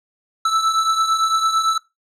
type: beating tone pair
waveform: square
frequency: 1316 / 1324.9 Hz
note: E6 / E6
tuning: -3 / +8 cents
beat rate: 8.9 Hz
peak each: -17 / -23 dBFS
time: 0.45-1.78 s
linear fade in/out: 5 ms
effects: noise-tail reverb RT60 0.2 s tail -20 dB re dry + low-pass 7000 Hz 12 dB/octave